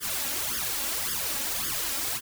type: noise with flanger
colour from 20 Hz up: white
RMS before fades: -30 dBFS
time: 0-2.21 s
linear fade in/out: 50 ms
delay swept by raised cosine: 0.59 to 3.69 ms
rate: 1.8 Hz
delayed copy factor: +0.95
effects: none